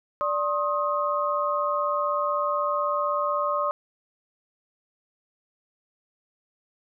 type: tone cluster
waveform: sine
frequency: 586 / 1069 / 1253 Hz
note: D5 / C6 / D#6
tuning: -4 / +37 / +12 cents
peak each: -27 dBFS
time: 0.21-3.71 s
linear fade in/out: 0 ms
effects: none